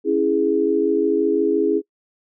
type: chord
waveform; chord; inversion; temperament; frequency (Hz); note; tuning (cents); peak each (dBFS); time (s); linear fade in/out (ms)
sine; C# minor; none; equal with one note detuned; 275.9 / 329.6 / 415.3; C#4 / E4 / G#4; -8 / 0 / 0; -23 / -20 / -18; 0.04-1.82; 50
effects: noise-tail reverb RT60 0.1 s tail -24 dB re dry